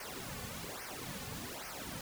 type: noise with flanger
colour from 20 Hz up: pink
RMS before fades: -44 dBFS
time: 0-2.01 s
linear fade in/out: 2 ms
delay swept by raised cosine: 0.26 to 3.16 ms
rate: 1.2 Hz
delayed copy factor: -0.8
effects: none